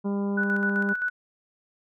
harmonic tone, 200.3 Hz, G3, 38 cents sharp, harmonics 1 / 2 / 3 / 4 / 5 / 6 / 7, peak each -25 / -32 / -40 / -44 / -41 / -53 / -52 dBFS, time 0.04-0.94 s, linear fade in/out 20 ms
sine tone with tremolo, 1480 Hz, F#6, in tune, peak -23 dBFS, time 0.37-1.1 s, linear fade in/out 10 ms, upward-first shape square, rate 7.7 Hz, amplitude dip 50%
effects none

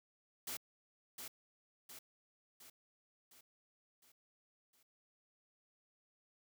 white noise with echo, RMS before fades -43 dBFS, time 0.47-0.57 s, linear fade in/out 5 ms, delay 710 ms, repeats 6, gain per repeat -5 dB, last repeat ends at 4.83 s, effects high-pass 100 Hz 12 dB/octave

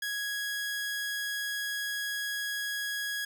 sawtooth tone, 1661.2 Hz, G#6, in tune, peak -28 dBFS, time 0.02-3.25 s, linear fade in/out 5 ms, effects none

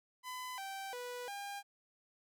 sawtooth tone with pitch steps, 1008 / 779 / 491.5 / 804 Hz, B5 / G5 / B4 / G5, +35 / -11 / -8 / +44 cents, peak -38 dBFS, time 0.23-1.63 s, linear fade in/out 50 ms, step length 350 ms, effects none

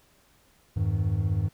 triangle tone cluster, 85.6 / 101.6 / 157.2 Hz, F2 / G#2 / D#3, -34 / -38 / +18 cents, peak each -27 / -23 / -30 dBFS, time 0.76-1.49 s, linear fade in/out 10 ms, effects pink hiss -62 dBFS RMS until 1.53 s

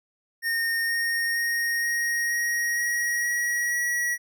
square tone with pitch steps, 1839 / 1850.7 / 1862.5 / 1874.4 / 1886.3 / 1898.4 / 1910.5 / 1922.6 Hz, A#6 / A#6 / A#6 / A#6 / A#6 / A#6 / A#6 / B6, -24 / -13 / -2 / +9 / +20 / +31 / +42 / -47 cents, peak -24 dBFS, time 0.42-4.18 s, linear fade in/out 50 ms, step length 470 ms, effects none

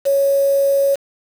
sine tone with quantisation, 554.4 Hz, C#5, in tune, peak -12 dBFS, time 0.05-0.96 s, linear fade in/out 20 ms, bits 5, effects none

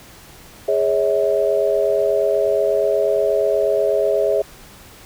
sine chord, C# minor, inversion second, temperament equal with one note detuned, 415.3 / 554.4 / 642.7 Hz, G#4 / C#5 / E5, 0 / 0 / -44 cents, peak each -19 dBFS, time 0.68-4.42 s, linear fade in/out 5 ms, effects pink hiss -43 dBFS RMS until 5.05 s

